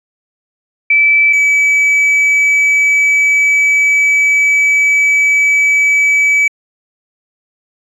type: tone pair in turn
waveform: sine / triangle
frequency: 2314 / 2291 Hz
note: D7 / D7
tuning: -26 / -44 cents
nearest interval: unison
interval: 18 cents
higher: first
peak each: -6 / -6 dBFS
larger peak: neither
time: 0.9-1.33 / 1.33-6.48 s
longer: second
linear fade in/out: 5 ms
effects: resampled to 24000 Hz